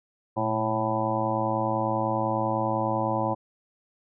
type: harmonic tone with a mistuned harmonic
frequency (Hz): 110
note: A2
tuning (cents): 0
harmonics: 1 / 2 / 3 / 5 / 6 / 7 / 8 / 9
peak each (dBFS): -32 / -33 / -32 / -30 / -35 / -31 / -32 / -31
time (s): 0.36-3.35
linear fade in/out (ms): 20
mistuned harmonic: 1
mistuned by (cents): +91
effects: none